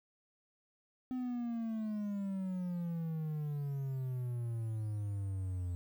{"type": "exponential sweep", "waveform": "triangle", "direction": "down", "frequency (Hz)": [256.8, 87.31], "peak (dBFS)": -33, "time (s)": [1.11, 5.75], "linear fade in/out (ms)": 0, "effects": ["11-bit"]}